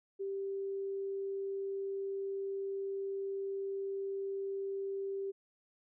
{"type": "tone", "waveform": "sine", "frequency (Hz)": 392, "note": "G4", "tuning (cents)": 0, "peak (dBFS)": -35, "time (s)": [0.19, 5.32], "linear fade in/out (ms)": 20, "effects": []}